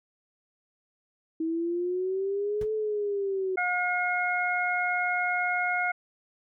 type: exponential two-way sweep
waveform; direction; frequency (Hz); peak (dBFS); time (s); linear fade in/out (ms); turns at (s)
sine; up then down; 320 to 436 to 372; -26; 1.4-3.56; 5; 2.73
type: noise with exponential decay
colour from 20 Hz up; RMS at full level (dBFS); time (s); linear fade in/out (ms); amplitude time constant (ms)
brown; -32; 2.61-2.7; 2; 18
type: harmonic tone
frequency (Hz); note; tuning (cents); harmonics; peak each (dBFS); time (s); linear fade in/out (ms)
718; F5; +48; 1 / 2 / 3; -29 / -29 / -29; 3.57-5.92; 10
effects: none